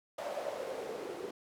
white noise with band-pass filter sweep, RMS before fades -40 dBFS, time 0.18-1.31 s, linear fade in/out 5 ms, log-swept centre 640 to 380 Hz, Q 4.9, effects none

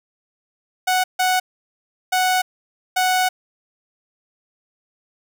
sawtooth tone bursts at uneven times, 740 Hz, F#5, in tune, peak -12 dBFS, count 4, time 0.87-1.04 / 1.19-1.4 / 2.12-2.42 / 2.96-3.29 s, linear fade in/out 10 ms, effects none

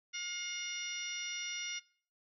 harmonic tone with a mistuned harmonic, 714 Hz, F5, 38 cents sharp, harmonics 2 / 3 / 4 / 5 / 6 / 7 / 8, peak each -49 / -42 / -45 / -48 / -54 / -51 / -43 dBFS, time 0.13-1.8 s, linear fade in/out 20 ms, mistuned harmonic 7, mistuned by +36 cents, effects noise-tail reverb RT60 0.5 s tail -21 dB re dry

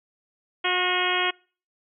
harmonic tone with a mistuned harmonic, 361.7 Hz, F#4, 39 cents flat, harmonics 1 / 2 / 3 / 4 / 5 / 6 / 7 / 8 / 9, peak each -30 / -30 / -30 / -30 / -30 / -30 / -30 / -30 / -30 dBFS, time 0.64-1.31 s, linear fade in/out 10 ms, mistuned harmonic 5, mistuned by +34 cents, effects noise-tail reverb RT60 0.4 s tail -25 dB re dry

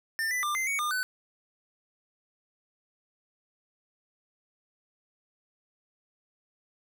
square tone with pitch steps, 1797 / 1991 / 1192 / 2076 / 2237 / 1209 / 1505 Hz, A6 / B6 / D6 / C7 / C#7 / D6 / F#6, +36 / +14 / +25 / -14 / +15 / +50 / +29 cents, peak -28 dBFS, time 0.19-1.03 s, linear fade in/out 0 ms, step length 120 ms, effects none

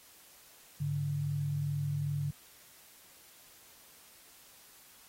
sine tone pair together, 102.67 / 145.2 Hz, G#2 / D3, -19 / -19 cents, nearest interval tritone, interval 600 cents, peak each -39 / -31 dBFS, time 0.8-2.31 s, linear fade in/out 10 ms, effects white hiss -58 dBFS RMS until 5.08 s + AAC 48 kbps

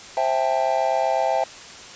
triangle chord, A minor seventh, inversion first, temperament just, 528 / 660 / 792 / 880 Hz, C5 / E5 / G5 / A5, +16 / +2 / +18 / 0 cents, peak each -24 / -21 / -21 / -25 dBFS, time 0.17-1.44 s, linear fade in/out 2 ms, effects white hiss -40 dBFS RMS until 1.95 s + resampled to 16000 Hz

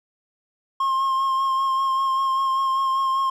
triangle tone with vibrato, 1069 Hz, C6, 37 cents sharp, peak -17 dBFS, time 0.8-3.3 s, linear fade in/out 5 ms, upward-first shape sine, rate 5.1 Hz, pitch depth 21 cents each way, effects none

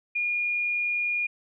sine tone, 2430 Hz, D#7, 42 cents flat, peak -24 dBFS, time 0.15-1.27 s, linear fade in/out 10 ms, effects none

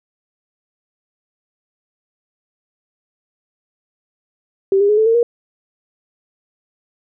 sine tone with pitch steps, 389.1 / 404.7 / 420.9 / 437.8 / 455.3 / 473.5 Hz, G4 / G#4 / G#4 / A4 / A#4 / A#4, -13 / -45 / +23 / -9 / -41 / +27 cents, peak -10 dBFS, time 4.72-5.23 s, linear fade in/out 2 ms, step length 85 ms, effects none

